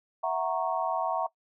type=chord; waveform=sine; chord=F# dominant seventh; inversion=third; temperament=equal with one note detuned; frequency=659.3 / 740 / 932.3 / 1101.7 Hz; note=E5 / F#5 / A#5 / C#6; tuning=0 / 0 / 0 / -11 cents; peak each=-31 / -31 / -32 / -34 dBFS; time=0.23-1.27 s; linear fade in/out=10 ms; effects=noise-tail reverb RT60 0.1 s tail -20 dB re dry